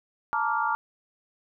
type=chord; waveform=sine; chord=Bb major seventh; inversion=third; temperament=just; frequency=874.1 / 932.3 / 1165.4 / 1398.5 Hz; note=A5 / Bb5 / D6 / F6; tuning=-12 / 0 / -14 / +2 cents; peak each=-29 dBFS; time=0.33-0.75 s; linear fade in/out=0 ms; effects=none